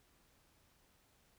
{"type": "silence", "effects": ["pink hiss -71 dBFS RMS until 1.38 s"]}